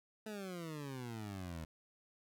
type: exponential sweep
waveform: 20% pulse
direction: down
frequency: 220 to 77.78 Hz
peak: -38 dBFS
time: 0.26-1.65 s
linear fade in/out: 5 ms
effects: none